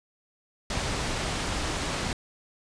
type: low-pass noise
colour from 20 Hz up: pink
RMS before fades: -30 dBFS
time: 0.7-2.13 s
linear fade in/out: 2 ms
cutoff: 7900 Hz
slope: 12 dB/octave
effects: resampled to 22050 Hz